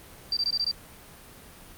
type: tone bursts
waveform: sine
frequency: 4685 Hz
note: D8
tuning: 5 cents flat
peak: -23 dBFS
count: 6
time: 0.32-0.713 s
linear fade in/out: 2 ms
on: 48 ms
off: 21 ms
effects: pink hiss -48 dBFS RMS until 1.77 s + Opus 32 kbps